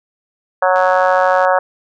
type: harmonic tone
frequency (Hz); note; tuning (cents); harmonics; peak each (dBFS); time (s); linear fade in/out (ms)
184.6; F#3; -4; 3 / 4 / 5 / 6 / 7 / 8 / 9; -14 / -16 / -18 / -20 / -21 / -22 / -23; 0.62-1.59; 5
type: click train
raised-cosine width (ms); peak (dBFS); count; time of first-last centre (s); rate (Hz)
0.2; -17; 65; 0.76-1.449; 92.9
effects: none